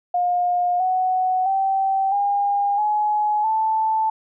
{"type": "tone with pitch steps", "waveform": "sine", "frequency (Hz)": [712, 742.7, 774.6, 808, 842.8, 879.1], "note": ["F5", "F#5", "G5", "G#5", "G#5", "A5"], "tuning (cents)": [33, 6, -21, -48, 25, -2], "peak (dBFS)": -17, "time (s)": [0.14, 4.1], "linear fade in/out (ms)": 5, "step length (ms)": 660, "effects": []}